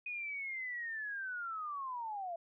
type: linear sweep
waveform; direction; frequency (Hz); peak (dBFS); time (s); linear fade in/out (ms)
sine; down; 2489 to 661; -38; 0.06-2.36; 5
effects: none